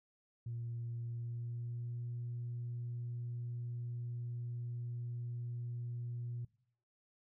sine tone with pitch glide, 117.7 to 119.97 Hz, A#2 to B2, +17 to -50 cents, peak -38 dBFS, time 0.46-6.45 s, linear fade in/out 5 ms, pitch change +33 cents, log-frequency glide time 1.07-2.05 s, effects noise-tail reverb RT60 0.6 s tail -21 dB re dry + tanh soft clip ceiling -35 dBFS

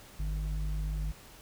square tone with low-pass filter, 51 Hz, G#1, 31 cents flat, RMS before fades -33 dBFS, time 0.19-1.12 s, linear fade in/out 10 ms, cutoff 120 Hz, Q 3.7, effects pink hiss -53 dBFS RMS until 1.41 s

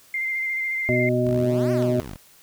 sine tone with vibrato, 2093 Hz, C7, in tune, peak -23 dBFS, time 0.14-1.09 s, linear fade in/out 2 ms, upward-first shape square, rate 14 Hz, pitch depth 16 cents each way
harmonic tone, 123.47 Hz, B2, in tune, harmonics 1 / 2 / 3 / 5, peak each -24 / -24 / -24 / -24 dBFS, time 0.89-2 s, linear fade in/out 0 ms
10% pulse exponential two-way sweep, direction up then down, 36.18 to 398.6 to 36.18 Hz, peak -26 dBFS, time 1.24-2.17 s, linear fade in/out 20 ms, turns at 1.72 s
clicks, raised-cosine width 0.2 ms, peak -27 / -19 dBFS, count 2, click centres 1.775 / 1.825 s
effects white hiss -53 dBFS RMS until 2.42 s

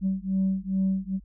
sine beating tone pair, 190 / 192.4 Hz, F#3 / G3, +46 / -32 cents, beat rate 2.4 Hz, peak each -25 dBFS, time 0.01-1.2 s, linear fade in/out 50 ms, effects tanh soft clip ceiling -18 dBFS + added 50 Hz sine -47 dBFS peak until 1.24 s

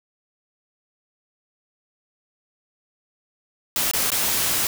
white noise with dropouts, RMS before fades -22 dBFS, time 3.76-4.67 s, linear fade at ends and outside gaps 1 ms, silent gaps 3.913-3.935 / 4.103-4.118 s, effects none

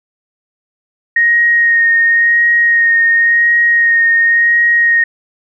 sine tone with vibrato, 1864.7 Hz, A#6, in tune, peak -7 dBFS, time 1.16-5.04 s, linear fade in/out 5 ms, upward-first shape sine, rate 0.93 Hz, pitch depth 17 cents each way, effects none

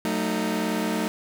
sawtooth chord, D# diminished, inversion first, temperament just, 186.68 / 224 / 311.1 Hz, F#3 / A3 / D#4, +16 / +31 / 0 cents, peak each -26 / -23 / -25 dBFS, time 0.05-1.08 s, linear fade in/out 0 ms, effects none

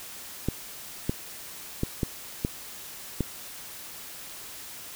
clicks, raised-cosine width 3 ms, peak -12 dBFS, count 6, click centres 0.486 / 1.095 / 1.834 / 2.032 / 2.449 / 3.207 s, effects white hiss -42 dBFS RMS until 4.95 s

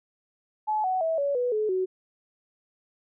sine tone with pitch steps, 857 / 746.1 / 649.5 / 565.4 / 492.2 / 428.5 / 373 Hz, A5 / F#5 / E5 / C#5 / B4 / A4 / F#4, -46 / +14 / -26 / +34 / -6 / -46 / +14 cents, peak -23 dBFS, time 0.67-1.86 s, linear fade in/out 20 ms, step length 170 ms, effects none

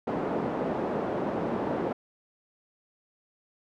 pink band-pass noise, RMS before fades -30 dBFS, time 0.07-1.93 s, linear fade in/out 5 ms, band 250 to 710 Hz, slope 12 dB/octave, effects none

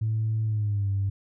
sine tone with pitch glide, 110 to 98.57 Hz, A2 to G2, 0 to +10 cents, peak -22 dBFS, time 0.01-1.1 s, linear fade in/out 10 ms, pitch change -190 cents, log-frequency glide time 0.44-0.9 s, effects tanh soft clip ceiling -19 dBFS

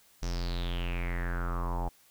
square tone with low-pass filter sweep, 43.48 Hz, F1, 7 cents flat, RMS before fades -32 dBFS, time 0.22-1.89 s, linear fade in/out 10 ms, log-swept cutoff 6000 to 800 Hz, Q 6.7, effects white hiss -62 dBFS RMS until 2.1 s

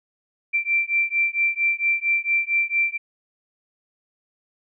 sine beating tone pair, 2349 / 2353.4 Hz, D7 / D7, 0 / +3 cents, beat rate 4.4 Hz, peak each -22 / -22 dBFS, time 0.53-2.98 s, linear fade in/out 20 ms, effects none

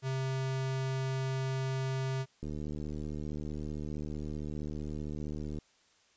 square tone, 132.5 Hz, C3, 22 cents sharp, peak -32 dBFS, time 0.02-2.26 s, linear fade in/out 50 ms
click train, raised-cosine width 3 ms, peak -27 dBFS, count 239, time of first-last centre 2.43-5.586 s, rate 75.4 Hz
effects white hiss -67 dBFS RMS until 6.16 s + resampled to 16000 Hz

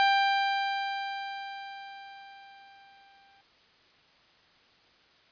sawtooth tone with exponential decay, 790 Hz, G5, 13 cents sharp, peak -16 dBFS, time 0-3.41 s, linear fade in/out 0 ms, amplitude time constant 740 ms, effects white hiss -61 dBFS RMS until 5.31 s + resampled to 11025 Hz

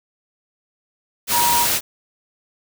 sine tone in noise, 952 Hz, A#5, 36 cents sharp, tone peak -17 dBFS, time 1.31-1.67 s, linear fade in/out 50 ms, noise white, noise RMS -19 dBFS, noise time 1.27-1.81 s, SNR -1 dB, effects none

